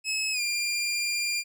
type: tone with pitch glide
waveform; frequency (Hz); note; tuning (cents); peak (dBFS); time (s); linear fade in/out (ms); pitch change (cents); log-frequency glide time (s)
20% pulse; 2582 to 2395; E7 to D7; -37 to +33; -21; 0.04-1.44; 50; -130; 0.32-0.41
effects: none